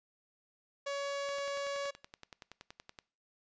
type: tone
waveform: sawtooth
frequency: 562 Hz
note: C#5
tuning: 24 cents sharp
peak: -31 dBFS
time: 0.86-1.91 s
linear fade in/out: 10 ms
type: click train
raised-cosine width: 0.2 ms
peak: -30 dBFS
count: 19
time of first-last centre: 1.29-2.988 s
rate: 10.6 Hz
effects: noise-tail reverb RT60 0.4 s tail -22 dB re dry + resampled to 16000 Hz